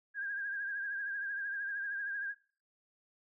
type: tone with vibrato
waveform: sine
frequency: 1617 Hz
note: G#6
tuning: 47 cents flat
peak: -35 dBFS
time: 0.14-2.35 s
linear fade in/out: 50 ms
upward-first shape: triangle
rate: 13 Hz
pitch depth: 65 cents each way
effects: noise-tail reverb RT60 0.4 s tail -22 dB re dry